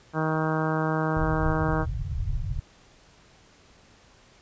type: harmonic tone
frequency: 157.6 Hz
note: D#3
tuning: 23 cents sharp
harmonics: 1 / 2 / 3 / 4 / 5 / 6 / 7 / 8 / 9 / 10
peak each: -27 / -30 / -32 / -33 / -34 / -35 / -35 / -36 / -37 / -37 dBFS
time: 0.13-1.86 s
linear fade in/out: 50 ms
type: low-pass noise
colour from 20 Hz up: pink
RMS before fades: -29 dBFS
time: 1.16-2.6 s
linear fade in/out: 10 ms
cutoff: 150 Hz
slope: 96 dB/octave
effects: pink hiss -56 dBFS RMS until 4.41 s + resampled to 16000 Hz